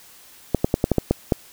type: clicks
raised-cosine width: 2 ms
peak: -3 dBFS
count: 8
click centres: 0.547 / 0.645 / 0.741 / 0.841 / 0.917 / 0.983 / 1.11 / 1.322 s
effects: white hiss -48 dBFS RMS until 1.52 s